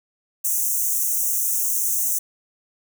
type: high-pass noise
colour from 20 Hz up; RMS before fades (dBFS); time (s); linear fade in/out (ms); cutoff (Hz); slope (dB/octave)
white; -22; 0.44-2.19; 10; 5900; 96
effects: none